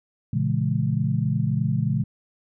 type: chord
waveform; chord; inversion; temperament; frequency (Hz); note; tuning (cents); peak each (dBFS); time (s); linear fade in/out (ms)
sine; A# half-diminished seventh; none; just; 116.54 / 139.85 / 167.82 / 209.8; A#2 / C#3 / E3 / G#3; 0 / +16 / +31 / +18; -25 / -24 / -27 / -28; 0.33-2.04; 5
effects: none